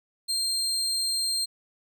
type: tone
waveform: 30% pulse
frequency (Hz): 4186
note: C8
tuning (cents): 0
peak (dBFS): -22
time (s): 0.28-1.46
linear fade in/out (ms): 20
effects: none